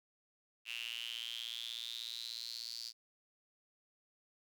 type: tone with high-pass filter sweep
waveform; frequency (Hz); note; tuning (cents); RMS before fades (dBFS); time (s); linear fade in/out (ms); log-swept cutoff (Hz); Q
sawtooth; 116.54; A#2; 0; -44; 0.65-2.93; 50; 2700 to 4700; 9.6
effects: none